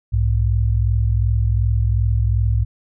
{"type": "tone pair together", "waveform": "sine", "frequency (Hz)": [62.9, 105.59], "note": ["B1", "G#2"], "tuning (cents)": [32, 29], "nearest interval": "major sixth", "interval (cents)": 897, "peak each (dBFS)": -17, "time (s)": [0.12, 2.65], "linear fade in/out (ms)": 20, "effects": []}